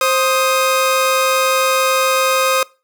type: tone pair together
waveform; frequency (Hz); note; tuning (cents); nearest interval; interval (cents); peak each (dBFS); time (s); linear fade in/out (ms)
sawtooth; 525.6 / 1250; C5 / D#6; +8 / +8; octave + minor third; 1500; -12; 0.01-2.63; 2
effects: noise-tail reverb RT60 0.3 s tail -22 dB re dry